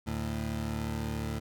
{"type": "tone pair together", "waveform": "20% pulse", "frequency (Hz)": [74.22, 111.2], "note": ["D2", "A2"], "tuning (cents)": [19, 19], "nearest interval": "perfect fifth", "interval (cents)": 700, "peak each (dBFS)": [-30, -31], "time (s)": [0.06, 1.4], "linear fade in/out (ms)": 20, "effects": []}